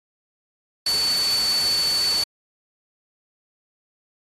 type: tone in noise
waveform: sine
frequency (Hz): 4485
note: C#8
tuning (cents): +19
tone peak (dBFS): -19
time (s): 0.86-2.24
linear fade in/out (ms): 5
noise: white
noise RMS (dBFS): -28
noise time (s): 0.86-2.24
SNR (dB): +6
effects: AAC 32 kbps